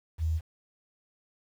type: tone with quantisation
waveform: sine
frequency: 80.2 Hz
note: E2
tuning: 47 cents flat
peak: -25 dBFS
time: 0.18-0.41 s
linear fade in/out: 50 ms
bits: 9
effects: none